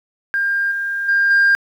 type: tone with level steps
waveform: sine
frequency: 1602 Hz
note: G6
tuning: 37 cents sharp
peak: -15 / -19 / -11 / -8 dBFS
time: 0.34-1.55 s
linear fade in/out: 0 ms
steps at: 0.71 / 1.08 / 1.3 s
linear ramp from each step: 10 ms
effects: tanh soft clip ceiling -8 dBFS + 8-bit